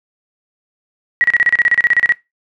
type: tone bursts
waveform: sine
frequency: 1916 Hz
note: A#6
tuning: 47 cents sharp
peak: -8 dBFS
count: 15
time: 1.21-2.122 s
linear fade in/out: 0 ms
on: 30 ms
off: 33 ms
effects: noise-tail reverb RT60 0.2 s tail -21 dB re dry